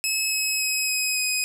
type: tone with pitch steps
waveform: 15% pulse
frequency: 2582 / 2564 / 2546 / 2529 / 2511 Hz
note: E7 / E7 / D#7 / D#7 / D#7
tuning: -37 / -49 / +39 / +28 / +15 cents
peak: -15 dBFS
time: 0.04-1.44 s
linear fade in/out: 0 ms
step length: 280 ms
effects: none